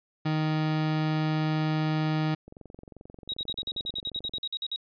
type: tone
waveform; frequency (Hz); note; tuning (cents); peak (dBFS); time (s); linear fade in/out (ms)
30% pulse; 155.56; D#3; 0; -22; 0.25-2.35; 10
type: click train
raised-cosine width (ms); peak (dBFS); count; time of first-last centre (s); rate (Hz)
2; -32; 44; 2.48-4.383; 22.6
type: tone bursts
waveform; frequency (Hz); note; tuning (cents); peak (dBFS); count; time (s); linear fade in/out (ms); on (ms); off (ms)
sine; 3811; A#7; +38; -29; 16; 3.29-4.761; 2; 46; 49
effects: resampled to 11025 Hz